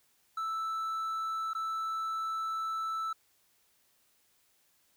triangle tone with dropouts, 1318.5 Hz, E6, in tune, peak -30 dBFS, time 0.37-3.13 s, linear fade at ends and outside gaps 5 ms, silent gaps 1.534-1.549 s, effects white hiss -70 dBFS RMS until 4.96 s

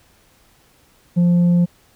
sine tone with tanh clipping, 174.61 Hz, F3, in tune, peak -12 dBFS, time 1.16-1.66 s, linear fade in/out 20 ms, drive 3 dB, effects pink hiss -55 dBFS RMS until 1.95 s

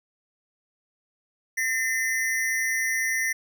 square ring-modulated tone, 1934 Hz, B6, 37 cents flat, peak -21 dBFS, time 1.57-3.33 s, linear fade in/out 10 ms, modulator 115 Hz, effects none

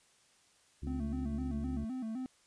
harmonic tone, 70.2 Hz, C#2, 22 cents sharp, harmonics 1 / 2 / 3 / 4 / 5, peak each -38 / -44 / -48 / -50 / -52 dBFS, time 0.82-1.85 s, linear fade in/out 10 ms
triangle tone with vibrato, 239 Hz, A#3, 43 cents sharp, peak -34 dBFS, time 0.87-2.26 s, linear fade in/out 0 ms, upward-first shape square, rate 3.9 Hz, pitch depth 130 cents each way
effects white hiss -67 dBFS RMS until 2.46 s + resampled to 22050 Hz

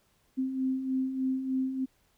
sine beating tone pair, 259.2 / 262.5 Hz, C4 / C4, -16 / +6 cents, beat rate 3.3 Hz, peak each -36 / -28 dBFS, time 0.37-1.86 s, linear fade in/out 20 ms, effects pink hiss -69 dBFS RMS until 2.17 s

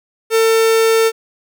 45% pulse tone, 450 Hz, A4, 39 cents sharp, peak -10 dBFS, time 0.3-1.12 s, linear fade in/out 50 ms, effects none

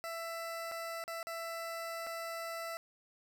20% pulse tone with dropouts, 665 Hz, E5, 15 cents sharp, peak -34 dBFS, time 0.04-2.77 s, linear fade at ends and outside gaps 0 ms, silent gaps 0.714-0.719 / 1.039-1.079 / 1.229-1.27 / 2.066-2.07 s, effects none

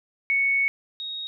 sine tone pair in turn, 2217 / 3758 Hz, C#7 / A#7, 0 / +13 cents, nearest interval major sixth, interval 913 cents, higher second, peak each -19 / -30 dBFS, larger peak first, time 0.3-0.68 / 1-1.27 s, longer first, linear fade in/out 0 ms, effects none

